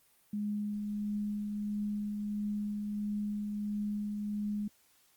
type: tone with tremolo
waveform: sine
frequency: 207.7 Hz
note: G#3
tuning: in tune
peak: -31 dBFS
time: 0.33-4.68 s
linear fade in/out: 5 ms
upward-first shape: triangle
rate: 1.5 Hz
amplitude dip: 30%
effects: white hiss -67 dBFS RMS until 5.16 s + Opus 32 kbps